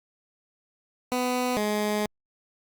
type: tone pair in turn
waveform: 15% pulse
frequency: 249.8 / 210.1 Hz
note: B3 / G#3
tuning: +20 / +20 cents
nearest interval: minor third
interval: 300 cents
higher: first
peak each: -18 dBFS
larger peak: neither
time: 1.12-1.57 / 1.57-2.06 s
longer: second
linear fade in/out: 0 ms
effects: Opus 48 kbps